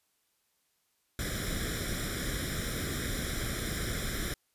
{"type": "noise with comb filter", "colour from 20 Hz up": "pink", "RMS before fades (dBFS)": -34, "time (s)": [1.19, 4.34], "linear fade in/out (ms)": 2, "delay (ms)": 0.55, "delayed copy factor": 0.85, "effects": ["white hiss -75 dBFS RMS until 4.54 s", "resampled to 32000 Hz"]}